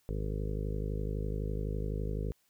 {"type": "harmonic tone", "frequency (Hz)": 51.9, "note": "G#1", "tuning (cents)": 0, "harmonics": [1, 2, 3, 4, 5, 6, 7, 8, 9, 10], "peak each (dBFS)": [-34, -39, -40, -46, -47, -51, -48, -44, -45, -52], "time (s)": [0.09, 2.32], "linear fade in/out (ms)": 0, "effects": ["white hiss -72 dBFS RMS until 2.49 s"]}